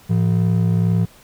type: ring-modulated tone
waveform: triangle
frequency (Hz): 140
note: C#3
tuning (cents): +18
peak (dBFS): -9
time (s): 0.09-1.06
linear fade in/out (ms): 20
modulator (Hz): 31.1
effects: pink hiss -48 dBFS RMS until 1.23 s